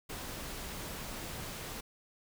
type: noise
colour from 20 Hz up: pink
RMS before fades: -42 dBFS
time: 0.09-1.81 s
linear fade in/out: 10 ms
effects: none